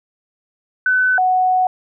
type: tone pair in turn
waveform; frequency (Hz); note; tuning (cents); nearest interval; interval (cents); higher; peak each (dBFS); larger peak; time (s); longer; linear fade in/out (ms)
sine; 1508 / 740.2; F#6 / F#5; +32 / 0; octave; 1232; first; -12; neither; 0.86-1.18 / 1.18-1.67; second; 2
effects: none

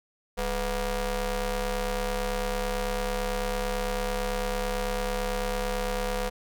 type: ring-modulated tone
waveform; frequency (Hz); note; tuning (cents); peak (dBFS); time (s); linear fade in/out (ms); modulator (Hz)
sawtooth; 232.5; A#3; -4; -20; 0.37-6.3; 20; 267
effects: none

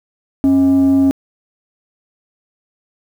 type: tone with frequency modulation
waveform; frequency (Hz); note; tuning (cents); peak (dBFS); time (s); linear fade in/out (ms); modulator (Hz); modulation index
sine; 272.7; C#4; -28; -7; 0.44-1.11; 0; 362; 0.24
effects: tanh soft clip ceiling -6 dBFS + 7-bit

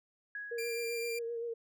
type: tone with exponential decay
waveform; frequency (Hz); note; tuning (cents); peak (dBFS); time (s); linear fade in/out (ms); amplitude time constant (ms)
sine; 1665; G#6; +4; -37; 0.35-1.37; 2; 220
type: tone with vibrato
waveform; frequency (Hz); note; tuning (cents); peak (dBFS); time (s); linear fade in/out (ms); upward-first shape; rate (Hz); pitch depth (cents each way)
sine; 466.2; A#4; 0; -35; 0.51-1.54; 10; sine; 7.7; 29
type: tone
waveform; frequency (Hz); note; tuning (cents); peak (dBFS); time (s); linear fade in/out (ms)
sawtooth; 2377; D7; +20; -35; 0.58-1.19; 5
effects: none

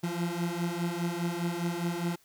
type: beating tone pair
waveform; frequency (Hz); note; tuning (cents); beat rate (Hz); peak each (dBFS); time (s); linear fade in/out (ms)
30% pulse; 169.8 / 174.7; F3 / F3; -48 / +1; 4.9; -30; 0.03-2.16; 10
effects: white hiss -64 dBFS RMS until 2.24 s

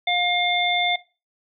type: harmonic tone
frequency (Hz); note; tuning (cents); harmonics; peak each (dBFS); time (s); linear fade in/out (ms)
710; F5; +28; 1 / 3 / 5; -23 / -23 / -23; 0.07-0.96; 5
effects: noise-tail reverb RT60 0.3 s tail -18 dB re dry

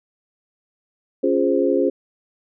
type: chord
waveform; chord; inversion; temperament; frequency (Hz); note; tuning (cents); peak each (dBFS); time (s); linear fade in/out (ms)
sine; Db major seventh; none; equal; 277.2 / 349.2 / 415.3 / 523.3; Db4 / F4 / Ab4 / C5; 0 / 0 / 0 / 0; -21; 1.23-1.9; 10
effects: none

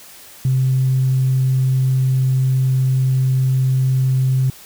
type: tone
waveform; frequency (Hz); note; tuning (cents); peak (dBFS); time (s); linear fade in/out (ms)
sine; 130.81; C3; 0; -12; 0.45-4.5; 2
effects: tanh soft clip ceiling -8 dBFS + white hiss -41 dBFS RMS until 4.65 s

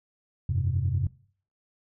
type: chord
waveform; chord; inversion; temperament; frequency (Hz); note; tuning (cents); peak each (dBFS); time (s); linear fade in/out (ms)
sine; F suspended second; none; equal; 87.31 / 98 / 130.81; F2 / G2 / C3; 0 / 0 / 0; -27; 0.49-1.07; 5
effects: noise-tail reverb RT60 0.5 s tail -21 dB re dry + tanh soft clip ceiling -16 dBFS

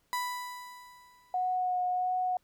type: tone with exponential decay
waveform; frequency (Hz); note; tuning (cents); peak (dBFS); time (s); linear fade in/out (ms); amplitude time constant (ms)
35% pulse; 989; B5; +2; -27; 0.13-1.56; 0; 310
type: tone with vibrato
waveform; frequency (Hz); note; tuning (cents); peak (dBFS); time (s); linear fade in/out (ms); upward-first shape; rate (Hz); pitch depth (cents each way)
sine; 731; F#5; -21; -27; 1.34-2.37; 2; sine; 1.5; 13
effects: pink hiss -72 dBFS RMS until 2.43 s

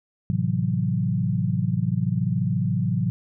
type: chord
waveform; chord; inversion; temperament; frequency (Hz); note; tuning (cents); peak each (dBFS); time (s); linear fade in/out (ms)
sine; F# half-diminished seventh; first; equal; 110 / 130.81 / 164.81 / 185; A2 / C3 / E3 / F#3; 0 / 0 / 0 / 0; -26; 0.3-3.1; 0
effects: none

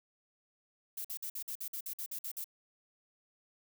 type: noise bursts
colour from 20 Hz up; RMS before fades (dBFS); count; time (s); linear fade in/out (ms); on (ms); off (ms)
violet; -40; 12; 0.97-2.443; 5; 76; 51
effects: none

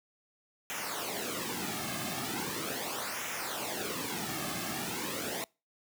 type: noise with flanger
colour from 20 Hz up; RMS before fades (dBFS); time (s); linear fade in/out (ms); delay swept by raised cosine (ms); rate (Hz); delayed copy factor
pink; -36; 0.7-5.44; 0; 0.22 to 2.12; 0.39; -0.7
effects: noise-tail reverb RT60 0.3 s tail -26 dB re dry + high-pass 150 Hz 12 dB/octave

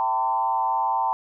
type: tone with frequency modulation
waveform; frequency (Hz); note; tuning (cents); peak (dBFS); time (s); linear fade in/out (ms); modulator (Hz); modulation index
sine; 899; A5; +37; -20; 0-1.13; 0; 117; 1.1
effects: none

